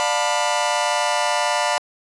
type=chord; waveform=sawtooth; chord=B half-diminished seventh; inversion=first; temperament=just; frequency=592.7 / 711.2 / 889 / 987.8 Hz; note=D5 / F5 / A5 / B5; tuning=+16 / +31 / +18 / 0 cents; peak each=-20 dBFS; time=0-1.78 s; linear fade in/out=0 ms; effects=resampled to 22050 Hz